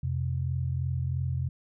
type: tone pair together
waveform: sine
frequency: 87.38 / 130.4 Hz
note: F2 / C3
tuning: +1 / -5 cents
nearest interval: perfect fifth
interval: 694 cents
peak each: -30 / -29 dBFS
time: 0.03-1.49 s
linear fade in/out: 5 ms
effects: none